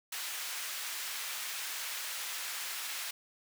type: high-pass noise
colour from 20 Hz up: pink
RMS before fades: -39 dBFS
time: 0.12-3.11 s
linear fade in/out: 5 ms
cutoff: 1600 Hz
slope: 12 dB/octave
effects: none